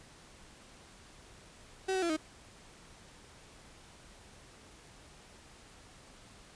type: tone with pitch steps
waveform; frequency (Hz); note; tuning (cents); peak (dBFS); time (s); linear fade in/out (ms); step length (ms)
35% pulse; 380.5 / 376.2 / 339.9 / 312.6; F#4 / F#4 / F4 / D#4; +48 / +29 / -47 / +8; -28; 1.88-2.168; 10; 72
effects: pink hiss -56 dBFS RMS until 6.55 s + resampled to 22050 Hz